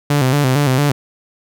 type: tone with vibrato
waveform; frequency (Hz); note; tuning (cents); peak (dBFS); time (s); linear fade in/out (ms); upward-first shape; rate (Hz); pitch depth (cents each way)
sawtooth; 137; C#3; -20; -8; 0.1-0.92; 5; square; 4.4; 100
effects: none